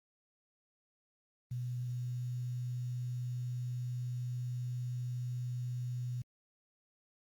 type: tone with quantisation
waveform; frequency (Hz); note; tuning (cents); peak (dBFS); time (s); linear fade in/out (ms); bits
sine; 123.47; B2; 0; -35; 1.51-6.22; 5; 10
effects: Opus 24 kbps